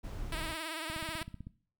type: noise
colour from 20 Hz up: brown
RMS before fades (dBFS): -40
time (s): 0.03-0.55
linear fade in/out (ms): 20
type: tone with vibrato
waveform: 5% pulse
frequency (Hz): 320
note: D#4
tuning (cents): +49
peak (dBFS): -26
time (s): 0.32-1.23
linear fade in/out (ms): 2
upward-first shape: triangle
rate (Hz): 18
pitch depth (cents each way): 80
type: click train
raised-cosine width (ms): 5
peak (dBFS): -31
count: 10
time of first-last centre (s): 0.9-1.47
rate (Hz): 15.8
effects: noise-tail reverb RT60 0.5 s tail -19 dB re dry